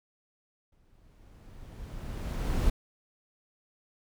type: noise with exponential growth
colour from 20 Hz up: brown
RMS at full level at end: -25 dBFS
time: 0.72-2.7 s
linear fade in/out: 5 ms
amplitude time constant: 430 ms
effects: none